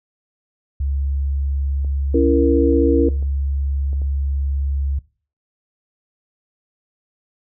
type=tone; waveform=sine; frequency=69.3 Hz; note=C#2; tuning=in tune; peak=-18 dBFS; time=0.8-4.99 s; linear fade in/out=5 ms
type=clicks; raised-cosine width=2 ms; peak=-27 dBFS; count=6; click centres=1.847 / 2.729 / 2.996 / 3.226 / 3.931 / 4.018 s
type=chord; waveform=sine; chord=A# diminished; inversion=first; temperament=just; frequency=279.7 / 335.6 / 466.2 Hz; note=C#4 / E4 / A#4; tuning=+16 / +31 / 0 cents; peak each=-17 dBFS; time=2.14-3.09 s; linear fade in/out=5 ms
effects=noise-tail reverb RT60 0.4 s tail -20 dB re dry